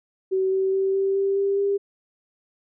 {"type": "tone with pitch steps", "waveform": "sine", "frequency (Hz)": [379.3, 382.6, 385.9, 389.3, 392.7, 396.1, 399.5], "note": ["F#4", "G4", "G4", "G4", "G4", "G4", "G4"], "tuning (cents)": [43, -42, -27, -12, 3, 18, 33], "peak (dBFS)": -19, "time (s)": [0.31, 1.78], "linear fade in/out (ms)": 20, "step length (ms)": 210, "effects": []}